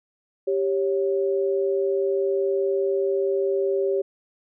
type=tone pair together; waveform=sine; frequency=392.8 / 552 Hz; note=G4 / C#5; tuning=+4 / -7 cents; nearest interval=tritone; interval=589 cents; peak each=-21 / -26 dBFS; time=0.47-4.02 s; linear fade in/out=10 ms; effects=none